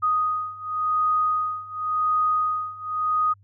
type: beating tone pair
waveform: sine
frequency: 1244.5 / 1245.41 Hz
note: D#6 / D#6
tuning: 0 / +1 cents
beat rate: 0.91 Hz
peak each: -25 / -23 dBFS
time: 0.02-3.34 s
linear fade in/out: 20 ms
effects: added 99 Hz sine -52 dBFS peak until 3.43 s